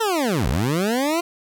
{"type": "linear two-way sweep", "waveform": "20% pulse", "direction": "down then up", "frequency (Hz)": [466.2, 52.2, 350.5], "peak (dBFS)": -14, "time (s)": [0, 1.21], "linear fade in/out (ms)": 10, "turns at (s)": 0.48, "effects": []}